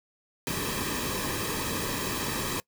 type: noise with comb filter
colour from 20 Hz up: pink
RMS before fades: -31 dBFS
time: 0.47-2.6 s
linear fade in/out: 0 ms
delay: 1.4 ms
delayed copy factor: -0.65
effects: noise-tail reverb RT60 0.1 s tail -23 dB re dry